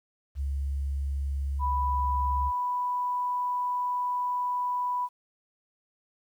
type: tone with pitch glide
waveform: sine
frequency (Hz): 69.4 to 68.92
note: C#2 to C#2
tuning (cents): +3 to -9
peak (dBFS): -27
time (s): 0.35-2.52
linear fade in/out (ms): 50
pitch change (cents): -12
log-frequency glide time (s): 1.19-2.23
type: tone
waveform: sine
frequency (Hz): 987.8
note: B5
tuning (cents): 0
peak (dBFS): -26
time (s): 1.59-5.09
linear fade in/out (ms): 50
effects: 10-bit